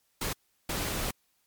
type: noise bursts at uneven times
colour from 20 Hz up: pink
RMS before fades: -32 dBFS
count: 2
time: 0.21-0.33 / 0.69-1.11 s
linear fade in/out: 5 ms
effects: white hiss -72 dBFS RMS until 1.46 s + MP3 96 kbps